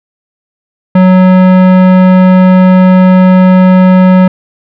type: tone with tanh clipping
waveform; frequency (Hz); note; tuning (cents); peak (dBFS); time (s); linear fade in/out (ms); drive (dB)
sine; 185; F#3; 0; -3; 0.95-4.28; 5; 18
effects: none